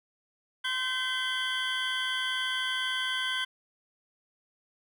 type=tone cluster; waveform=triangle; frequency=1035 / 1542 / 2036 / 3112 / 3370 Hz; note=C6 / G6 / C7 / G7 / G#7; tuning=-19 / -29 / -48 / -13 / +25 cents; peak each=-37 / -31 / -36 / -32 / -34 dBFS; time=0.64-3.45 s; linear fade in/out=10 ms; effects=none